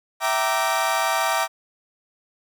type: chord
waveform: 30% pulse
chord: E half-diminished seventh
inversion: none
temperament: equal with one note detuned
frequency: 659.3 / 771 / 932.3 / 1174.7 Hz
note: E5 / G5 / Bb5 / D6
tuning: 0 / -29 / 0 / 0 cents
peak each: -23 dBFS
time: 0.2-1.48 s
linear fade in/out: 50 ms
effects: none